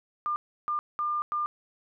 sine tone bursts at uneven times, 1200 Hz, D6, 37 cents sharp, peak -26 dBFS, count 4, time 0.26-0.36 / 0.68-0.79 / 0.99-1.22 / 1.32-1.46 s, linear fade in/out 0 ms, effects none

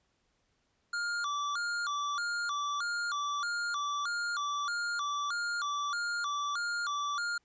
square tone with vibrato, 1279 Hz, D#6, 47 cents sharp, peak -32 dBFS, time 0.93-7.38 s, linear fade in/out 5 ms, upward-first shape square, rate 1.6 Hz, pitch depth 170 cents each way, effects pink hiss -75 dBFS RMS until 7.44 s + resampled to 16000 Hz

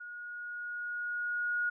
sine tone with level ramp, 1444 Hz, F#6, 43 cents flat, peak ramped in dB -42 to -28 dBFS, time 0-1.7 s, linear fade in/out 10 ms, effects none

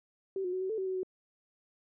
sine tone with pitch steps, 385 / 360.7 / 372 / 377.7 / 440.4 / 380.2 / 375.2 / 371.8 Hz, G4 / F#4 / F#4 / F#4 / A4 / F#4 / F#4 / F#4, -31 / -44 / +9 / +36 / +2 / +47 / +24 / +8 cents, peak -31 dBFS, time 0.36-1.032 s, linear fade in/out 2 ms, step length 84 ms, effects none

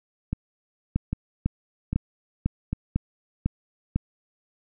two click trains, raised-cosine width 5 ms, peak -10 / -13 dBFS, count 7 / 4, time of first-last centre 0.96-3.96 / 0.33-2.73 s, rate 2 / 1.25 Hz, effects none

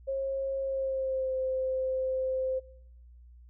sine tone with pitch glide, 540 to 521 Hz, C#5 to C5, -45 to -7 cents, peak -28 dBFS, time 0.07-2.6 s, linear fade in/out 20 ms, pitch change -62 cents, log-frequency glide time 0.61-1.34 s, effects noise-tail reverb RT60 0.9 s tail -23 dB re dry + added 60 Hz sine -50 dBFS peak until 3.49 s

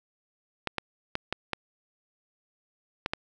clicks, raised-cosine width 0.3 ms, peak -12 dBFS, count 7, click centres 0.673 / 0.783 / 1.154 / 1.326 / 1.533 / 3.061 / 3.135 s, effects none

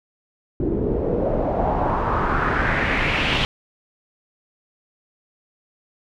pink noise with low-pass filter sweep, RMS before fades -21 dBFS, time 0.6-3.45 s, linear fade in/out 0 ms, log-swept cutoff 330 to 3200 Hz, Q 3.2, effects none

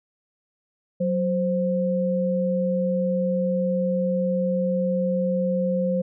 sine tone pair together, 185.01 / 523.3 Hz, F#3 / C5, 0 / 0 cents, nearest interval octave + tritone, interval 1800 cents, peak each -23 dBFS, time 1-6.02 s, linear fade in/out 10 ms, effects none

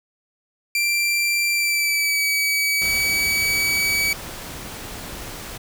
sawtooth tone with pitch glide, 2358 to 2280 Hz, D7 to C#7, +6 to +48 cents, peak -15 dBFS, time 0.75-4.13 s, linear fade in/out 2 ms, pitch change -58 cents, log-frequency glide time 1.52-2.23 s
pink noise, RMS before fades -34 dBFS, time 2.81-5.58 s, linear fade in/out 10 ms
effects none

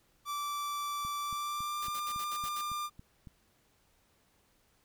45% pulse tone with pitch glide, 1165 to 1196.4 Hz, D6 to D6, -14 to +32 cents, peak -34 dBFS, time 0.25-2.9 s, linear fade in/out 50 ms, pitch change +46 cents, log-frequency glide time 1.2-1.96 s
click train, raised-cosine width 5 ms, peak -36 dBFS, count 9, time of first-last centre 1.05-3.272 s, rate 3.6 Hz
white noise bursts, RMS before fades -45 dBFS, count 7, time 1.82-2.614 s, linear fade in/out 5 ms, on 56 ms, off 67 ms
effects pink hiss -70 dBFS RMS until 4.84 s

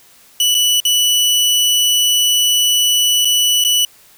sawtooth tone with dropouts, 2960 Hz, F#7, in tune, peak -8 dBFS, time 0.4-3.85 s, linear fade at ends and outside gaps 2 ms, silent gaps 0.545-0.549 / 0.802-0.851 / 3.248-3.253 / 3.64-3.648 s, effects white hiss -47 dBFS RMS until 4.17 s

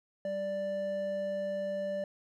triangle tone pair together, 195.99 / 587.3 Hz, G3 / D5, 0 / 0 cents, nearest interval octave + perfect fifth, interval 1900 cents, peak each -40 / -30 dBFS, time 0.25-2.04 s, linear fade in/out 2 ms, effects none

